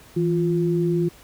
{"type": "tone pair together", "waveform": "sine", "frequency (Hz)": [164.8, 349.2], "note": ["E3", "F4"], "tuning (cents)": [0, 0], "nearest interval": "octave + minor second", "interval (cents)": 1300, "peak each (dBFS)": -21, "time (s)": [0.16, 1.09], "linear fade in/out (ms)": 10, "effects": ["pink hiss -49 dBFS RMS until 1.23 s"]}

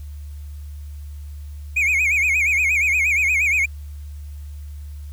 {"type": "tone with vibrato", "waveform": "triangle", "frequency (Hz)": 2326, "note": "D7", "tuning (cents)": -17, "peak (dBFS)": -14, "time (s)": [1.76, 3.66], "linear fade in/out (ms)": 10, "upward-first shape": "sine", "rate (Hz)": 8.5, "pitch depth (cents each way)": 150, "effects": ["added 73 Hz sine -31 dBFS peak until 5.12 s", "white hiss -55 dBFS RMS until 5.12 s"]}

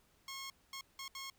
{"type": "tone bursts at uneven times", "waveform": "10% pulse", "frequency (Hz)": 1084, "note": "C#6", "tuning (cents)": -39, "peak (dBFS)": -35, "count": 4, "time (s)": [[0.28, 0.5], [0.73, 0.81], [0.99, 1.08], [1.15, 1.3]], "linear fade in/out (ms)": 2, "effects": ["pink hiss -71 dBFS RMS until 1.38 s"]}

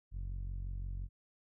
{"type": "tone with low-pass filter", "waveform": "sawtooth", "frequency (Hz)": 45.8, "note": "F#1", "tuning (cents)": -17, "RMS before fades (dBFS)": -40, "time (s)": [0.11, 1.09], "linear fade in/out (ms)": 50, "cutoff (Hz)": 98, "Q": 0.89, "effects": []}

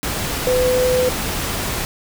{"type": "tone in noise", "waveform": "sine", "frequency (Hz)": 504, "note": "B4", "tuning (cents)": 35, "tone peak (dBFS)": -14, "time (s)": [0.47, 1.09], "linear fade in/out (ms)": 0, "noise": "pink", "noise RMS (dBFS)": -23, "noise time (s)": [0.03, 1.85], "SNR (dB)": 6, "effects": []}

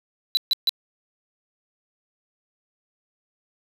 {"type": "tone bursts", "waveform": "triangle", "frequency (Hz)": 3970, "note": "B7", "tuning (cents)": 8, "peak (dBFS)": -15, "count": 3, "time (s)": [0.35, 0.693], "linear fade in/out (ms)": 0, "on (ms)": 21, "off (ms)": 140, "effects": []}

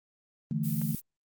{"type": "chord", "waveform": "sine", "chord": "D suspended second", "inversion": "none", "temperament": "equal", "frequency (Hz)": [146.83, 164.81, 220], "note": ["D3", "E3", "A3"], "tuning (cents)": [0, 0, 0], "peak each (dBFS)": -32, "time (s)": [0.51, 0.95], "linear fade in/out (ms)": 2}
{"type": "noise", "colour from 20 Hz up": "violet", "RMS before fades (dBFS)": -39, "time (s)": [0.63, 1.01], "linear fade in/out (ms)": 20}
{"type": "click", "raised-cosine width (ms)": 0.5, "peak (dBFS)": -31, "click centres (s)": 0.816}
{"effects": ["Opus 24 kbps"]}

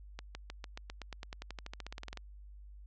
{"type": "accelerating click train", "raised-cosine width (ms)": 0.2, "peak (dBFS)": -25, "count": 23, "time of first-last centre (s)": [0.19, 2.173], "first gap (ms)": 160, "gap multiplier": 0.94, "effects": ["added 50 Hz sine -49 dBFS peak until 2.86 s", "low-pass 6000 Hz 12 dB/octave"]}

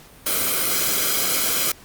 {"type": "noise with comb filter", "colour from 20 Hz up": "white", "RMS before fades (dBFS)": -21, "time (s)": [0.26, 1.72], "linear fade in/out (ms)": 5, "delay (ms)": 1.1, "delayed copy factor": -0.65, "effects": ["pink hiss -47 dBFS RMS until 1.84 s", "Opus 48 kbps"]}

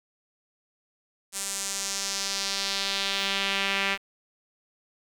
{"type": "tone with band-pass filter sweep", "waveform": "sawtooth", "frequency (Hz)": 196.4, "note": "G3", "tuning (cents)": 4, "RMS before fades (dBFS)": -29, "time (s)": [1.32, 3.98], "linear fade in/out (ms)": 50, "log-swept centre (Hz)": [8500, 2400], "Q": 1.9, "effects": ["8-bit"]}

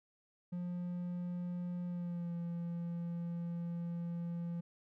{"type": "tone with pitch glide", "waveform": "triangle", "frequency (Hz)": [176.8, 170.97], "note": ["F3", "F3"], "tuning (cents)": [22, -37], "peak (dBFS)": -35, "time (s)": [0.52, 4.61], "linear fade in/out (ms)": 10, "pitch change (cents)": -59, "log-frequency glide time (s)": [1.86, 2.34], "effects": []}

